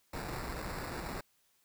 pink noise with sample-and-hold, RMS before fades -40 dBFS, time 0.13-1.21 s, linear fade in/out 5 ms, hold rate 3150 Hz, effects white hiss -72 dBFS RMS until 1.64 s

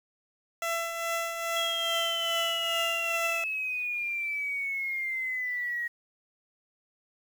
15% pulse tone with tremolo, 670 Hz, E5, 28 cents sharp, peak -21 dBFS, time 0.62-3.44 s, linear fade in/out 2 ms, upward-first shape triangle, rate 2.4 Hz, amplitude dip 55%
sine exponential sweep, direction down, 3322 to 1889 Hz, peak -29 dBFS, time 1.56-5.88 s, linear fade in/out 10 ms
effects 9-bit

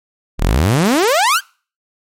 sawtooth exponential sweep, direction up, 32.67 to 1656 Hz, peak -7 dBFS, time 0.38-1.41 s, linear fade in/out 50 ms, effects noise-tail reverb RT60 0.4 s tail -25 dB re dry + MP3 64 kbps

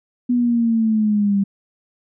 sine linear sweep, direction down, 246.9 to 196 Hz, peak -14 dBFS, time 0.29-1.44 s, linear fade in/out 10 ms, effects none

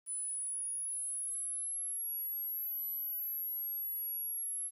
sine linear two-way sweep, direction up then down, 9970 to 11810 to 11140 Hz, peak -34 dBFS, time 0.06-4.71 s, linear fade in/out 50 ms, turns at 2.86 s, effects tanh soft clip ceiling -33 dBFS + 11-bit

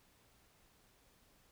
silence, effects pink hiss -69 dBFS RMS until 1.51 s

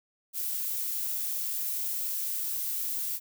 violet noise, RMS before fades -32 dBFS, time 0.33-3.2 s, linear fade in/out 50 ms, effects none

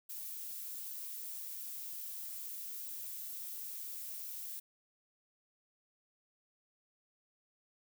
violet noise, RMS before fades -44 dBFS, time 0.09-4.6 s, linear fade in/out 10 ms, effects none

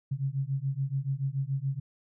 sine beating tone pair, 133 / 140 Hz, C3 / C#3, +29 / +18 cents, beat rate 7 Hz, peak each -31 dBFS, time 0.11-1.8 s, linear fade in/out 10 ms, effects none

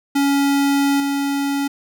square tone with level steps, 280 Hz, C#4, 18 cents sharp, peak -15 / -19 dBFS, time 0.15-1.68 s, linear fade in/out 10 ms, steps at 1 s, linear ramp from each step 2 ms, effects none

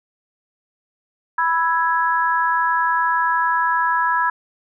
sine chord, E major, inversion second, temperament equal, 987.8 / 1318.5 / 1661.2 Hz, B5 / E6 / G#6, 0 / 0 / 0 cents, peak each -18 / -23 / -21 dBFS, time 1.38-4.3 s, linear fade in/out 5 ms, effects none

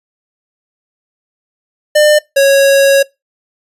square tone pair in turn, 600 / 551.5 Hz, D5 / C#5, +37 / -9 cents, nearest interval minor second, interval 146 cents, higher first, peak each -6 dBFS, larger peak neither, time 1.95-2.19 / 2.36-3.03 s, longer second, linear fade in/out 10 ms, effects noise-tail reverb RT60 0.2 s tail -22 dB re dry + resampled to 32000 Hz

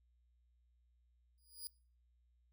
10% pulse tone with exponential growth, 4908 Hz, D#8, 25 cents flat, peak -35 dBFS, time 1.38-1.67 s, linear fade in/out 0 ms, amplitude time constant 63 ms, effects noise-tail reverb RT60 0.4 s tail -22 dB re dry + added 60 Hz sine -70 dBFS peak until 2.52 s

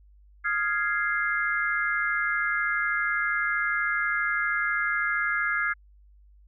sine chord, F minor seventh, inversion third, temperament equal, 1244.5 / 1396.9 / 1661.2 / 2093 Hz, Eb6 / F6 / Ab6 / C7, 0 / 0 / 0 / 0 cents, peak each -33 / -29 / -27 / -30 dBFS, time 0.44-5.74 s, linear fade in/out 20 ms, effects added 50 Hz sine -52 dBFS peak until 6.47 s

